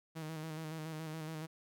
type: tone with vibrato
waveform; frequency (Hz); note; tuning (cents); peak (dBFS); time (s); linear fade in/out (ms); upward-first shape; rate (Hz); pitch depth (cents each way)
sawtooth; 158; D#3; +27; -37; 0.15-1.47; 20; square; 7.1; 35
effects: none